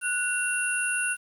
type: tone cluster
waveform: sine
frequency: 1476 / 2739 / 9260 / 10410 Hz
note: F#6 / F7 / D9 / E9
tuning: -5 / -34 / -25 / -23 cents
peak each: -27 / -31 / -32 / -31 dBFS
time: 0.01-1.17 s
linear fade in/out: 50 ms
effects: tanh soft clip ceiling -14 dBFS + 9-bit